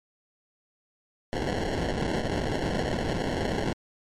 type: noise with sample-and-hold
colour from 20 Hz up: blue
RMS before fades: -28 dBFS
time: 1.33-3.73 s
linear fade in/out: 0 ms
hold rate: 1225 Hz
effects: low-pass 6000 Hz 12 dB/octave + MP3 64 kbps